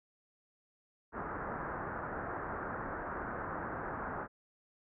white low-pass noise, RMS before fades -40 dBFS, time 1.12-4.28 s, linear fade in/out 50 ms, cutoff 1600 Hz, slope 48 dB/octave, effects none

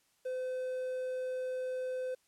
triangle tone with quantisation, 511 Hz, C5, 41 cents flat, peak -32 dBFS, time 0.25-2.15 s, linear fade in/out 10 ms, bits 10, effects white hiss -72 dBFS RMS until 2.27 s + low-pass 11000 Hz 12 dB/octave

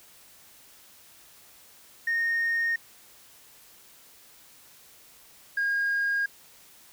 sine tone pair in turn, 1846 / 1626.1 Hz, A#6 / G#6, -17 / -37 cents, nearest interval major second, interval 220 cents, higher first, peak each -22 dBFS, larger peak neither, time 2.07-2.76 / 5.57-6.26 s, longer neither, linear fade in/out 5 ms, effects tanh soft clip ceiling -21 dBFS + white hiss -54 dBFS RMS until 6.92 s

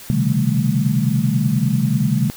sine tone cluster, 127.3 / 137.6 / 155.9 / 196.3 / 219.9 Hz, C3 / C#3 / D#3 / G3 / A3, -47 / -12 / +4 / +3 / -1 cents, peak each -21 dBFS, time 0.1-2.3 s, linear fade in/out 0 ms, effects white hiss -38 dBFS RMS until 2.36 s

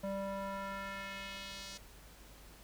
square tone with band-pass filter sweep, 196 Hz, G3, in tune, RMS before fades -42 dBFS, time 0.03-1.78 s, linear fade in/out 10 ms, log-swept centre 520 to 5400 Hz, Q 1.4, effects added 50 Hz sine -57 dBFS peak until 2.63 s + pink hiss -58 dBFS RMS until 2.63 s

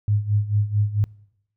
sine tone with tremolo, 104.1 Hz, G#2, 5 cents sharp, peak -15 dBFS, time 0.08-1.04 s, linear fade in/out 0 ms, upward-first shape sine, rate 4.5 Hz, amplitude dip 85%, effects noise-tail reverb RT60 0.8 s tail -25 dB re dry

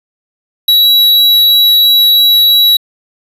square tone, 3901 Hz, B7, 22 cents flat, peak -5 dBFS, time 0.68-2.77 s, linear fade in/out 5 ms, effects resampled to 32000 Hz + 7-bit

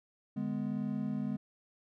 triangle chord, G# diminished, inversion second, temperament just, 149.51 / 207.7 / 249.2 Hz, D3 / G#3 / B3, +31 / 0 / +16 cents, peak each -38 / -33 / -35 dBFS, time 0.36-1.37 s, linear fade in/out 10 ms, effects none

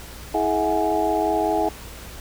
sine tone cluster, 324.4 / 420.9 / 651 / 736 / 837 Hz, E4 / G#4 / E5 / F#5 / G#5, -28 / +23 / -22 / -9 / +13 cents, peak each -25 dBFS, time 0.34-1.69 s, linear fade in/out 5 ms, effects added 60 Hz sine -40 dBFS peak until 2.2 s + pink hiss -40 dBFS RMS until 2.2 s

